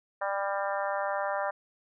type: harmonic tone with a mistuned harmonic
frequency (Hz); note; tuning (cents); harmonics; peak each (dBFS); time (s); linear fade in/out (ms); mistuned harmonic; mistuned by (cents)
198.1; G3; +18; 3 / 4 / 5 / 6 / 7 / 8 / 9; -32 / -34 / -36 / -38 / -39 / -40 / -41; 0.21-1.51; 10; 9; +20
effects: none